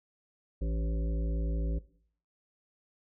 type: harmonic tone with a mistuned harmonic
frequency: 55.4 Hz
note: A1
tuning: 13 cents sharp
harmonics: 1 / 3 / 5 / 7 / 9 / 10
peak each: -29 / -39 / -43 / -46 / -48 / -49 dBFS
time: 0.61-1.79 s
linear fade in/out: 10 ms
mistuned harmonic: 5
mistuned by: +39 cents
effects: noise-tail reverb RT60 0.6 s tail -19 dB re dry